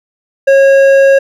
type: tone with hard clipping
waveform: sine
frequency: 546 Hz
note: C#5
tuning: 26 cents flat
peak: -5 dBFS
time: 0.47-1.19 s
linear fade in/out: 10 ms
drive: 8 dB
effects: none